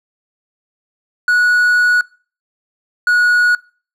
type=tone pair in turn; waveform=triangle; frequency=1464 / 1457.4 Hz; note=F#6 / F#6; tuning=-19 / -27 cents; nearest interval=unison; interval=8 cents; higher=first; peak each=-8 dBFS; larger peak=neither; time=1.28-2.01 / 3.07-3.55 s; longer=first; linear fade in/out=2 ms; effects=noise-tail reverb RT60 0.4 s tail -23 dB re dry